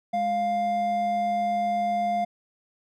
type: tone pair together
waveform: triangle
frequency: 208 / 700 Hz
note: G#3 / F5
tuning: +3 / +4 cents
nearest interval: octave + major sixth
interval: 2101 cents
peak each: -31 / -21 dBFS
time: 0.13-2.25 s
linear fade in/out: 10 ms
effects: none